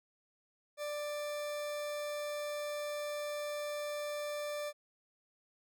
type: tone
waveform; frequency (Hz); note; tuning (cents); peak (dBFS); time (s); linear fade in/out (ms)
40% pulse; 590; D5; +8; -36; 0.77-4.73; 50
effects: none